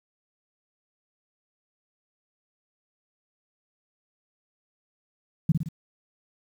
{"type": "tone with echo", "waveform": "sine", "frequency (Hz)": 160, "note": "D#3", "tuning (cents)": 49, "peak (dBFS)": -15, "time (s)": [5.49, 5.52], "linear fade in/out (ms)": 5, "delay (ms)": 56, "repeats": 3, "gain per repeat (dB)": -5, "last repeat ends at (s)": 5.688, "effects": ["9-bit"]}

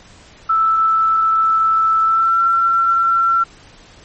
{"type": "tone with pitch glide", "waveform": "sine", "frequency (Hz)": [1318.5, 1354], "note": ["E6", "E6"], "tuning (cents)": [0, 46], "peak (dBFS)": -11, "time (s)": [0.49, 3.44], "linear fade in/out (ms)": 10, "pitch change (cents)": 46, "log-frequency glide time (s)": [2.04, 2.39], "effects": ["pink hiss -44 dBFS RMS until 4.04 s", "MP3 32 kbps"]}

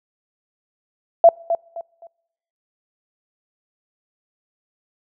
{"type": "tone with echo", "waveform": "sine", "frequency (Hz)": 673, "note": "E5", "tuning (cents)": 36, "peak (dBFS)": -5, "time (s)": [1.24, 1.29], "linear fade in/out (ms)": 2, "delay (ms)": 260, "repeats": 3, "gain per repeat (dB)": -11, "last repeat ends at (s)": 2.07, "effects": ["noise-tail reverb RT60 0.9 s tail -26 dB re dry"]}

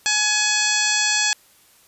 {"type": "harmonic tone with a mistuned harmonic", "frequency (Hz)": 844, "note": "G#5", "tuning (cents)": 28, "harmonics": [1, 2, 3, 4, 5, 6, 7, 8, 9], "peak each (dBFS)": [-30, -24, -25, -26, -25, -30, -25, -30, -25], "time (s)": [0.06, 1.33], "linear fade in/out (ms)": 0, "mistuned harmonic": 5, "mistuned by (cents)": 70, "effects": ["white hiss -54 dBFS RMS until 1.87 s", "resampled to 32000 Hz"]}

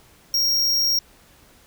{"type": "tone", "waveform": "square", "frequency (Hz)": 5588, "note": "F8", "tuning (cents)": 0, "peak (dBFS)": -18, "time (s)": [0.34, 0.99], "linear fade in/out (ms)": 2, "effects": ["pink hiss -53 dBFS RMS until 1.66 s"]}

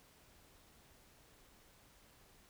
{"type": "silence", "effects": ["pink hiss -65 dBFS RMS until 2.49 s"]}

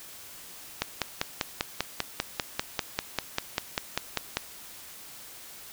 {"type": "click train", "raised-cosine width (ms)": 0.2, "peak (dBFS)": -8, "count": 19, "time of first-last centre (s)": [0.82, 4.37], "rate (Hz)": 5.07, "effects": ["white hiss -46 dBFS RMS until 5.72 s"]}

